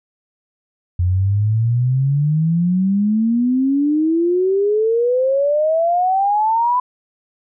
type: exponential sweep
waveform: sine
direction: up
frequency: 87.2 to 1006 Hz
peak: -13 dBFS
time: 0.99-6.8 s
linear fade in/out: 5 ms
effects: none